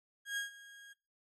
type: tone with ADSR envelope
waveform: 35% pulse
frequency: 1634 Hz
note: G#6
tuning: 29 cents flat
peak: -32 dBFS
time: 0.25-0.93 s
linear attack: 120 ms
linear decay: 130 ms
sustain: -19 dB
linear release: 8 ms
effects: noise-tail reverb RT60 0.4 s tail -25 dB re dry + AAC 32 kbps